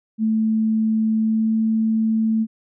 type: tone with pitch glide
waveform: sine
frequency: 220 to 221.5 Hz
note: A3 to A3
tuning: 0 to +12 cents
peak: -16 dBFS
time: 0.18-2.47 s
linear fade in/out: 50 ms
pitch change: +12 cents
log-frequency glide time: 1.2-1.54 s
effects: none